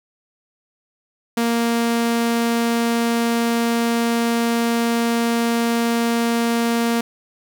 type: tone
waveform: sawtooth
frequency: 233.1 Hz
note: A#3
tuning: in tune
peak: -13 dBFS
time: 1.37-7.01 s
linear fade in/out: 5 ms
effects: none